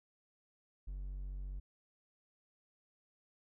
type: tone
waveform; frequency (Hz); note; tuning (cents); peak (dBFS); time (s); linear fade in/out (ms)
triangle; 47.22; F#1; +36; -38; 0.87-1.6; 10
effects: none